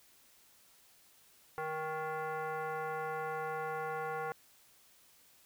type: tone with frequency modulation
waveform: sine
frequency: 155.56 Hz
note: D#3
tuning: in tune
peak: -35 dBFS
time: 1.58-4.32 s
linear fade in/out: 0 ms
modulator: 628 Hz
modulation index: 2.1
effects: white hiss -64 dBFS RMS until 5.45 s